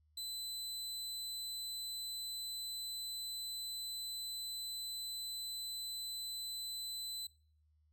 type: tone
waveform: sawtooth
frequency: 4020 Hz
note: B7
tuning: 30 cents sharp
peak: -38 dBFS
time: 0.17-7.27 s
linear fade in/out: 5 ms
effects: noise-tail reverb RT60 0.5 s tail -22 dB re dry + added 76 Hz sine -69 dBFS peak until 7.92 s